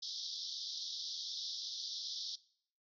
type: band-pass noise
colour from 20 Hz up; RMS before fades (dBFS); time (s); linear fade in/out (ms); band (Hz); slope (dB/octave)
white; -43; 0.02-2.36; 10; 3400 to 5700; 96
effects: noise-tail reverb RT60 0.6 s tail -20 dB re dry